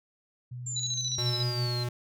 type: tone with pitch glide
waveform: sine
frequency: 123.47 to 127.53 Hz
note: B2 to C3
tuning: 0 to -44 cents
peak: -36 dBFS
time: 0.51-1.68 s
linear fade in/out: 10 ms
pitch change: +56 cents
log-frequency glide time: 0.9-1.12 s
type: exponential sweep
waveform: sine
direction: down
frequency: 7370 to 4078 Hz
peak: -33 dBFS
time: 0.66-1.84 s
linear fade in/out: 10 ms
type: tone with tremolo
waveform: sine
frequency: 3951 Hz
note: B7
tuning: in tune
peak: -29 dBFS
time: 0.76-1.43 s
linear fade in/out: 5 ms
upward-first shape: square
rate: 14 Hz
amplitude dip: 65%
type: tone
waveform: square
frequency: 121.7 Hz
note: B2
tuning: 25 cents flat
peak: -30 dBFS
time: 1.18-1.89 s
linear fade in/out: 5 ms
effects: none